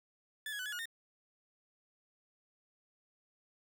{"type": "tone with pitch steps", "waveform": "30% pulse", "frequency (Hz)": [1738, 1666, 1497, 1694, 1441, 1830], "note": ["A6", "G#6", "F#6", "G#6", "F#6", "A#6"], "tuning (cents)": [-22, 5, 20, 34, -46, -32], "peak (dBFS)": -36, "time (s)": [0.46, 0.856], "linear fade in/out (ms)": 2, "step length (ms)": 66, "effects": []}